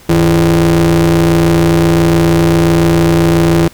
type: ring-modulated tone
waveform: 40% pulse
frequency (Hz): 87.31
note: F2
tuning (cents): 0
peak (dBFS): -3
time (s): 0.09-3.68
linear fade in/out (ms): 5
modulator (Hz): 249
effects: pink hiss -40 dBFS RMS until 3.73 s